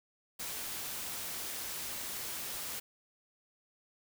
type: noise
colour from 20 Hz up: white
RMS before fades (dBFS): -40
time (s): 0.39-2.8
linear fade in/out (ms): 10
effects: none